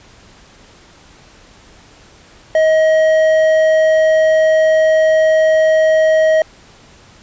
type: tone with hard clipping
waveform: triangle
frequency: 632 Hz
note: D#5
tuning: 27 cents sharp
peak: -10 dBFS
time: 2.55-6.42 s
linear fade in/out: 2 ms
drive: 10 dB
effects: pink hiss -44 dBFS RMS until 7.22 s + resampled to 16000 Hz